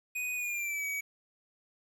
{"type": "tone with pitch glide", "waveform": "square", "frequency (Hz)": [2489, 2269], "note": ["D#7", "C#7"], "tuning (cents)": [0, 40], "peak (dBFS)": -33, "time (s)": [0.15, 1.01], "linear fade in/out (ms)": 10, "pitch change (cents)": -160, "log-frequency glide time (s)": [0.35, 0.86], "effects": ["10-bit"]}